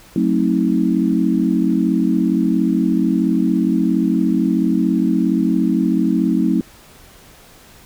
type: chord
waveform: sine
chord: F# diminished seventh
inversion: none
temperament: just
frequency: 185 / 222 / 266.4 / 319.7 Hz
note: F#3 / A3 / C4 / Eb4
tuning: 0 / +16 / +31 / +47 cents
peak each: -19 dBFS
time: 0.16-6.61 s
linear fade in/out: 2 ms
effects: pink hiss -45 dBFS RMS until 7.85 s